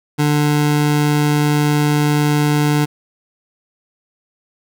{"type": "tone", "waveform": "25% pulse", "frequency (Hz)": 148.2, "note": "D3", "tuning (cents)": 16, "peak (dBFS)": -9, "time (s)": [0.18, 2.86], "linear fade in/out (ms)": 20, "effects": []}